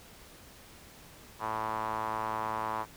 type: tone with band-pass filter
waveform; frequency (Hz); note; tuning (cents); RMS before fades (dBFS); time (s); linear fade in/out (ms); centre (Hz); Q
sawtooth; 110; A2; 0; -34; 1.39-2.86; 50; 1000; 4.3
effects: pink hiss -53 dBFS RMS until 2.96 s